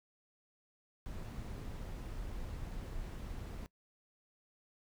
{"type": "noise", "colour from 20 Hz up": "brown", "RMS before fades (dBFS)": -43, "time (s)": [1.06, 3.66], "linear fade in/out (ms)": 0, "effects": ["noise-tail reverb RT60 0.1 s tail -22 dB re dry"]}